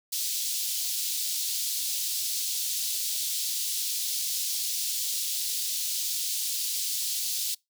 pink high-pass noise, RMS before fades -30 dBFS, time 0.12-7.55 s, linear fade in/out 10 ms, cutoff 3800 Hz, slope 24 dB/octave, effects noise-tail reverb RT60 0.2 s tail -25 dB re dry

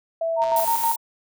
sine tone, 659.3 Hz, E5, in tune, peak -21 dBFS, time 0.21-0.65 s, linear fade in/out 5 ms
sine tone with tremolo, 923 Hz, A#5, 17 cents flat, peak -18 dBFS, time 0.36-0.97 s, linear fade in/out 50 ms, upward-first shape square, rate 6.3 Hz, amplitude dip 60%
click train, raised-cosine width 0.2 ms, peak -22 dBFS, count 59, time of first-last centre 0.42-0.903 s, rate 120 Hz
violet noise, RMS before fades -27 dBFS, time 0.56-0.96 s, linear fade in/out 5 ms
effects none

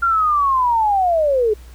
sine linear sweep, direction down, 1396.9 to 410 Hz, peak -13 dBFS, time 0.02-1.54 s, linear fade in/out 10 ms, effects added 60 Hz sine -37 dBFS peak until 1.74 s + pink hiss -49 dBFS RMS until 1.74 s

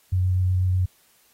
sine tone with vibrato, 92 Hz, F#2, 9 cents flat, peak -18 dBFS, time 0.12-0.86 s, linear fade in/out 10 ms, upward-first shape square, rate 8.1 Hz, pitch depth 9 cents each way, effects white hiss -60 dBFS RMS until 1.33 s + AAC 48 kbps

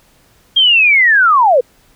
sine linear sweep, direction down, 3242 to 460.2 Hz, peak -6 dBFS, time 0.56-1.61 s, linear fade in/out 10 ms, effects pink hiss -51 dBFS RMS until 1.95 s

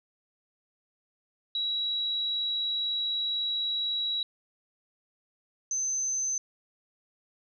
sine tone pair in turn, 3886 / 6169 Hz, B7 / G8, -29 / -29 cents, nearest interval minor sixth, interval 800 cents, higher second, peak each -27 dBFS, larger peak neither, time 1.55-4.23 / 5.71-6.38 s, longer first, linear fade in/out 2 ms, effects none

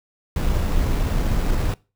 brown noise with sample-and-hold, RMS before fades -20 dBFS, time 0.36-1.74 s, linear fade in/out 2 ms, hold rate 6300 Hz, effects noise-tail reverb RT60 0.3 s tail -22 dB re dry

